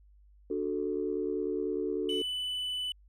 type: chord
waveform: sine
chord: D major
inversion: none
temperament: equal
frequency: 293.7 / 370 / 440 Hz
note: D4 / F#4 / A4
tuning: 0 / 0 / 0 cents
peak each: -35 / -33 / -33 dBFS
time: 0.5-2.22 s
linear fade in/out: 5 ms
type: tone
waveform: triangle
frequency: 2991 Hz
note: F#7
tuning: 18 cents sharp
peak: -30 dBFS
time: 2.09-2.92 s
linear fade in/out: 2 ms
effects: tanh soft clip ceiling -19 dBFS + added 50 Hz sine -56 dBFS peak until 3.08 s